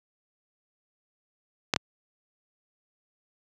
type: clicks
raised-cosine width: 0.2 ms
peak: -4 dBFS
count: 2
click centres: 1.738 / 1.762 s
effects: high-pass 100 Hz 12 dB/octave